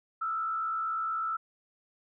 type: tone with frequency modulation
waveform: sine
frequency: 1322 Hz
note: E6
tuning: 5 cents sharp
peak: -29 dBFS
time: 0.21-1.37 s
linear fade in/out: 10 ms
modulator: 64.2 Hz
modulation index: 0.6
effects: none